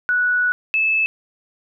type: tone pair in turn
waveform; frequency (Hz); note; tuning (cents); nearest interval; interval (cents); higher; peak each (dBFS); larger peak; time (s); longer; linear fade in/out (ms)
sine; 1473 / 2614; F#6 / E7; -8 / -15; minor seventh; 993; second; -15; neither; 0.09-0.52 / 0.74-1.06; first; 0
effects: none